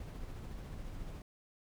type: noise with tremolo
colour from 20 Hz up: brown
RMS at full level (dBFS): -43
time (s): 0-1.22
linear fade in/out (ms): 2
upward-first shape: triangle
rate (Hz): 14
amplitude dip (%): 30
effects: none